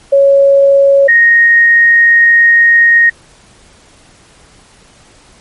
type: tone pair in turn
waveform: sine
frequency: 554.4 / 1864.8 Hz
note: C#5 / A#6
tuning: 0 / 0 cents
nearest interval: octave + major sixth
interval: 2100 cents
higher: second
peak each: -3 dBFS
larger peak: neither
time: 0.12-1.08 / 1.08-3.1 s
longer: second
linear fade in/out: 10 ms
effects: pink hiss -43 dBFS RMS until 5.4 s + MP3 48 kbps